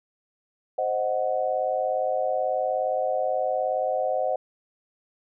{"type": "chord", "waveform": "sine", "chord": "C diminished", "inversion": "none", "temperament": "equal", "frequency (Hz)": [523.3, 622.3, 740], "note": ["C5", "Eb5", "Gb5"], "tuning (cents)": [0, 0, 0], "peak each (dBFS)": -27, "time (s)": [0.78, 4.36], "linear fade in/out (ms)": 5, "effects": []}